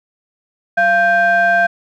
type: ring-modulated tone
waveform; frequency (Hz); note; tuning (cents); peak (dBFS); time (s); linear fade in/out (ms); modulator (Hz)
triangle; 440; A4; 0; -5; 0.77-1.67; 10; 1130
effects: none